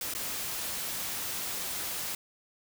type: noise with dropouts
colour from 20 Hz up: white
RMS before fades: -35 dBFS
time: 0.01-2.15 s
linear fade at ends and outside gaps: 2 ms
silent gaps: 0.138-0.149 s
effects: none